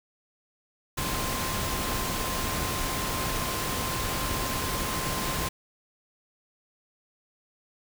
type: tone in noise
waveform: sine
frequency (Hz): 1046.5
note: C6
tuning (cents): 0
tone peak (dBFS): -36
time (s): 0.97-5.49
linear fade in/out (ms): 10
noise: pink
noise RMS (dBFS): -30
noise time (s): 0.97-5.49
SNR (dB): -9
effects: none

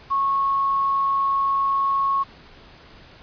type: tone with quantisation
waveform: sine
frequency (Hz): 1098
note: C#6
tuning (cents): -17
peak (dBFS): -18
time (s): 0.1-2.24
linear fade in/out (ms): 20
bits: 7
effects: pink hiss -47 dBFS RMS until 3.22 s + resampled to 11025 Hz

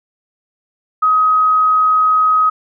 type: tone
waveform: sine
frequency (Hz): 1263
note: D#6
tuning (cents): +26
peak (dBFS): -9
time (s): 1.02-2.5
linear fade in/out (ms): 10
effects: none

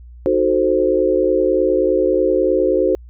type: chord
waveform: sine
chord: D# diminished seventh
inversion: none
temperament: equal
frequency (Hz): 311.1 / 370 / 440 / 523.3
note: D#4 / F#4 / A4 / C5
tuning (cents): 0 / 0 / 0 / 0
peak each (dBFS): -21 / -17 / -20 / -17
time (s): 0.26-2.95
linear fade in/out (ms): 0
effects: added 60 Hz sine -36 dBFS peak until 3.09 s

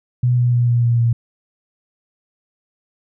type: tone with pitch steps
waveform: sine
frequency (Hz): 123.47 / 122.19 / 120.93 / 119.68 / 118.44 / 117.22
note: B2 / B2 / B2 / A#2 / A#2 / A#2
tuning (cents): 0 / -18 / -36 / +46 / +28 / +10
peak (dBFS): -12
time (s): 0.23-1.13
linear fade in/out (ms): 5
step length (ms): 150
effects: none

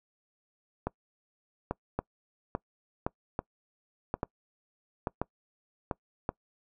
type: two click trains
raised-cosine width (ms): 1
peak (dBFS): -15 / -16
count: 5 / 7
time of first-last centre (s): 1.99-6.291 / 0.87-5.912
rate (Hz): 0.93 / 1.19
effects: noise-tail reverb RT60 0.1 s tail -24 dB re dry

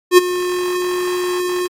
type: tone with ADSR envelope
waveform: square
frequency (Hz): 359.9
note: F#4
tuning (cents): -48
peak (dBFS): -3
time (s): 0.11-1.68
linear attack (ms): 67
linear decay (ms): 18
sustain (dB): -15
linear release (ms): 20
effects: AAC 48 kbps

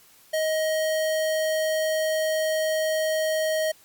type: tone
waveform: square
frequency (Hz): 629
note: D#5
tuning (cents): +19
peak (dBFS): -23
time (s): 0.33-3.72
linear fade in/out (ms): 10
effects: white hiss -55 dBFS RMS until 3.84 s + Opus 48 kbps

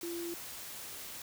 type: tone in noise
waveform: sine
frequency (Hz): 341.6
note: F4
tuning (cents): -38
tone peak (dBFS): -37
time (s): 0.03-0.34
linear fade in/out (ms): 2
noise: white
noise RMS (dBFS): -45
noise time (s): 0.01-1.22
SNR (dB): +5
effects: none

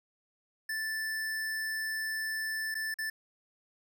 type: tone with dropouts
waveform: square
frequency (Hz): 1760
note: A6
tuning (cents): 0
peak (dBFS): -33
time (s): 0.69-3.1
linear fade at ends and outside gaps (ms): 5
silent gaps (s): 2.744-2.751 / 2.942-2.986
effects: none

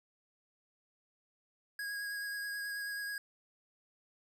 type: tone with vibrato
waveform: square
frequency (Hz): 1647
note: G#6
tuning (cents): -15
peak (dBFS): -38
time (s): 1.79-3.18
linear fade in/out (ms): 2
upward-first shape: triangle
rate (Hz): 9.3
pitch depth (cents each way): 19
effects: none

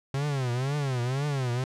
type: tone with vibrato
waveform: 45% pulse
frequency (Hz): 133.2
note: C3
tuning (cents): +31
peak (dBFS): -26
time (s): 0.14-1.64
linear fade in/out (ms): 2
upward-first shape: triangle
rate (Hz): 2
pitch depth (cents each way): 210
effects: low-pass 8000 Hz 12 dB/octave

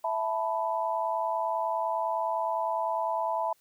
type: chord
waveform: sine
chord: E suspended fourth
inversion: none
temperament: just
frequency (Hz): 659.3 / 879 / 988.9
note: E5 / A5 / B5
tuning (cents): 0 / -2 / +2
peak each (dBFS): -31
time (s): 0.04-3.53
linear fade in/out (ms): 5
effects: white hiss -67 dBFS RMS until 3.6 s + high-pass 80 Hz 12 dB/octave

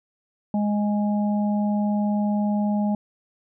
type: harmonic tone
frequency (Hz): 207.4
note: G#3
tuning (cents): -2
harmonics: 1 / 3 / 4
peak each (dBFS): -20 / -32 / -32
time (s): 0.54-2.95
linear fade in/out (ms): 2
effects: none

